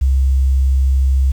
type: tone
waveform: sine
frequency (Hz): 66.5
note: C2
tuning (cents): +29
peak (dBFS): -10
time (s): 0.01-1.32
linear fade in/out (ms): 10
effects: 7-bit